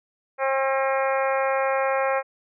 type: harmonic tone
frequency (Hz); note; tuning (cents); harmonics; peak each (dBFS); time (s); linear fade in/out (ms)
268.5; C4; +45; 2 / 3 / 4 / 5 / 6 / 7 / 8 / 9; -23 / -27 / -29 / -31 / -33 / -34 / -35 / -36; 0.38-2.23; 50
effects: none